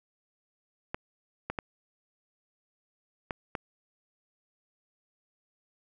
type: clicks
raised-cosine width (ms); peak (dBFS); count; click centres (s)
0.5; -17; 5; 0.945 / 1.5 / 1.588 / 3.308 / 3.552
effects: none